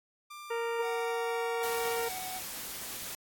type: tone with pitch glide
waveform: sawtooth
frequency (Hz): 1188 to 1143.6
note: D6 to D6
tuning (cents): +20 to -46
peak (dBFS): -40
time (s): 0.3-1.97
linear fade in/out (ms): 10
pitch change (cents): -66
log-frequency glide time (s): 0.78-1.47
type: harmonic tone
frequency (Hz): 464.5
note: A#4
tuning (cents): -6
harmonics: 1 / 2 / 3 / 4 / 5 / 6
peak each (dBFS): -32 / -38 / -42 / -44 / -46 / -48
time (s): 0.5-2.09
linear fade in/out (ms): 10
type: tone with vibrato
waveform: square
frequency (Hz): 747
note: F#5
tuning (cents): +16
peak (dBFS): -40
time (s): 0.81-2.42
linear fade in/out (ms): 50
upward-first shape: sine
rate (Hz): 15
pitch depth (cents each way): 12
type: noise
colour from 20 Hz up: white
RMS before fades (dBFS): -40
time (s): 1.63-3.15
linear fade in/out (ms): 2
effects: AAC 64 kbps